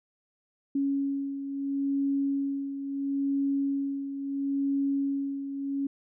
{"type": "beating tone pair", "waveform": "sine", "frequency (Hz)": [277.2, 277.94], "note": ["C#4", "C#4"], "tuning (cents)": [0, 5], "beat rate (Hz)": 0.74, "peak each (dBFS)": [-27, -34], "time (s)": [0.75, 5.87], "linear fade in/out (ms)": 5, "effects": []}